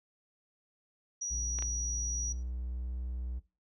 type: tone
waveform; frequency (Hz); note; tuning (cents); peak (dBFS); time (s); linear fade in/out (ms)
sine; 5800; F#8; -35; -32; 1.21-2.33; 10
type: tone with vibrato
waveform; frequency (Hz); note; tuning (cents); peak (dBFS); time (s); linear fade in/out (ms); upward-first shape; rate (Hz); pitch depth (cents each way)
triangle; 61.74; B1; 0; -33; 1.3-3.4; 20; triangle; 1.3; 9
type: clicks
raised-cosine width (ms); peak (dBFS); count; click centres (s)
0.3; -26; 2; 1.588 / 1.624
effects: noise-tail reverb RT60 0.3 s tail -18 dB re dry